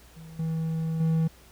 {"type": "tone with level steps", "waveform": "triangle", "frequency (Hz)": 161.5, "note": "E3", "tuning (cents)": -35, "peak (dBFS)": [-40, -24, -19], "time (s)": [0.16, 1.28], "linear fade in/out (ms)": 10, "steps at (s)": [0.39, 1], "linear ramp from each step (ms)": 5, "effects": ["added 60 Hz sine -55 dBFS peak until 1.51 s", "pink hiss -55 dBFS RMS until 1.51 s"]}